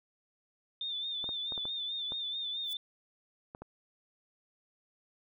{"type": "tone with vibrato", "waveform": "sine", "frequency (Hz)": 3578, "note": "A7", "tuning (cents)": 28, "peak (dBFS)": -34, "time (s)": [0.81, 2.77], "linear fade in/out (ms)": 2, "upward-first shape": "sine", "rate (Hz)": 4.6, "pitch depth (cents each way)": 55}
{"type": "clicks", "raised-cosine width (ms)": 1, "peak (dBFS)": -30, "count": 8, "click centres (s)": [1.242, 1.291, 1.522, 1.578, 1.654, 2.121, 3.549, 3.62]}
{"type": "noise with exponential growth", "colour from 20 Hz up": "violet", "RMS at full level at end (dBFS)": -42, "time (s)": [2.61, 2.73], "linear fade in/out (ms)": 1, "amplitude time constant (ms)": 24}
{"effects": []}